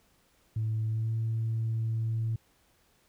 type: tone with pitch glide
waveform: sine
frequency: 110 to 112.57 Hz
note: A2 to A2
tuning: 0 to +40 cents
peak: -26 dBFS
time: 0.56-2.36 s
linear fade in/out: 5 ms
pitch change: +40 cents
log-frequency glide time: 0.88-1.13 s
effects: tanh soft clip ceiling -24 dBFS + pink hiss -67 dBFS RMS until 3.08 s